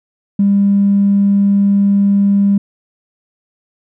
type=tone with tanh clipping; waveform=triangle; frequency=200 Hz; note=G3; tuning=35 cents sharp; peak=-8 dBFS; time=0.39-2.58 s; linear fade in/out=5 ms; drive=4 dB; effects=none